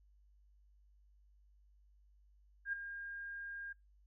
sine tone with ADSR envelope, 1613 Hz, G6, 49 cents sharp, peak -33 dBFS, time 2.65-3.73 s, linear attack 79 ms, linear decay 7 ms, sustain -10 dB, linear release 10 ms, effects noise-tail reverb RT60 0.2 s tail -25 dB re dry + added 50 Hz sine -64 dBFS peak until 4.06 s

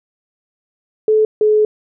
sine tone pair in turn, 432.8 / 426.6 Hz, A4 / G#4, -29 / +46 cents, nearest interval unison, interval 25 cents, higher first, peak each -9 dBFS, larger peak neither, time 1.08-1.25 / 1.41-1.65 s, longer second, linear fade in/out 2 ms, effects none

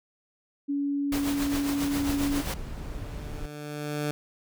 sine tone, 283.3 Hz, C#4, 38 cents sharp, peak -25 dBFS, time 0.68-2.42 s, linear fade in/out 20 ms
pink noise with tremolo, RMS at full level -31 dBFS, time 1.12-2.54 s, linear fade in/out 2 ms, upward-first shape triangle, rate 7.4 Hz, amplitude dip 65%
brown noise, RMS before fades -36 dBFS, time 2-3.46 s, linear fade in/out 5 ms
15% pulse tone with exponential growth, 148.3 Hz, D3, 17 cents sharp, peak -20 dBFS, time 2.17-4.11 s, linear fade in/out 0 ms, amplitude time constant 420 ms
effects none

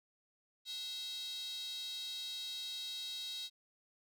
square tone with high-pass filter, 293.7 Hz, D4, in tune, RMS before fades -43 dBFS, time 0.65-3.5 s, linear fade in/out 50 ms, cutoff 3900 Hz, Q 8.6, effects none

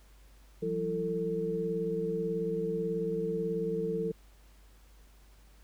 sine tone cluster, 172.7 / 191 / 335.5 / 447.3 Hz, F3 / G3 / E4 / A4, -19 / -45 / +31 / +28 cents, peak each -36 / -40 / -40 / -31 dBFS, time 0.62-4.12 s, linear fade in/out 10 ms, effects added 50 Hz sine -55 dBFS peak until 5.63 s + pink hiss -64 dBFS RMS until 5.63 s

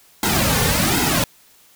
pink noise with flanger, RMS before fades -18 dBFS, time 0.23-1.24 s, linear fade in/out 2 ms, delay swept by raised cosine 1.7 to 3.1 ms, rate 1.3 Hz, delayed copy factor -0.95, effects white hiss -52 dBFS RMS until 1.75 s

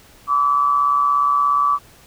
sine tone with amplitude modulation, 1151 Hz, D6, 35 cents flat, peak -11 dBFS, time 0.27-1.79 s, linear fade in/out 50 ms, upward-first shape sine, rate 137 Hz, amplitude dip 55%, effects pink hiss -48 dBFS RMS until 2.06 s

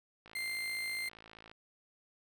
click train, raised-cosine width 0.3 ms, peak -36 dBFS, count 70, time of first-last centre 0.26-1.515 s, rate 55 Hz
35% pulse tone, 2093 Hz, C7, in tune, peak -34 dBFS, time 0.35-1.09 s, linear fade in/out 5 ms
effects none

